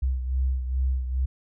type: beating tone pair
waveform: sine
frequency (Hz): 64.4 / 66.8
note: C2 / C2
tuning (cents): -27 / +36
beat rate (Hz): 2.4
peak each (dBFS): -23 / -31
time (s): 0.02-1.26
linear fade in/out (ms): 10
effects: none